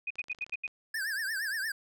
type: tone bursts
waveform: sine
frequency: 2489 Hz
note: D#7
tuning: in tune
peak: -31 dBFS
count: 6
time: 0.07-0.67 s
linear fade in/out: 5 ms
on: 35 ms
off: 78 ms
type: clicks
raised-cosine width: 0.2 ms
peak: -34 dBFS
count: 12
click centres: 0.156 / 0.194 / 0.241 / 0.284 / 0.317 / 0.348 / 0.387 / 0.422 / 0.465 / 0.496 / 0.539 / 0.678 s
type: tone with vibrato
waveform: square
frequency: 1678 Hz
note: G#6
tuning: 17 cents sharp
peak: -32 dBFS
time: 0.94-1.72 s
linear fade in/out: 5 ms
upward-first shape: triangle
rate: 8.6 Hz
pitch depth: 180 cents each way
effects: none